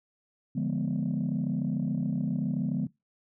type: chord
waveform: sine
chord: D diminished seventh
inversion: none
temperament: equal with one note detuned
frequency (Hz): 146.83 / 174.01 / 207.7 / 246.9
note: D3 / F3 / Ab3 / Cb4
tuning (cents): 0 / -6 / 0 / 0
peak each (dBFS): -31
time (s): 0.55-2.87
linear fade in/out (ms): 10
effects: noise-tail reverb RT60 0.2 s tail -22 dB re dry + tanh soft clip ceiling -21 dBFS